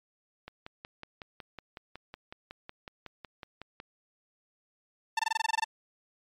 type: click train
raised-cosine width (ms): 0.3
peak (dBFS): -26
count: 19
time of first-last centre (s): 0.48-3.801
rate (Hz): 5.42
type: tone bursts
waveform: sawtooth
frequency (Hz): 893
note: A5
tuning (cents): +25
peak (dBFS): -21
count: 11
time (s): 5.17-5.643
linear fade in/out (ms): 5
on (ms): 23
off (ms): 22
effects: low-pass 7000 Hz 12 dB/octave + MP3 96 kbps